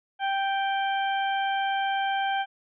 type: harmonic tone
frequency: 784 Hz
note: G5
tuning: in tune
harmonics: 1 / 2 / 3 / 4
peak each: -25 / -31 / -38 / -36 dBFS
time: 0.19-2.46 s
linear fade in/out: 50 ms
effects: none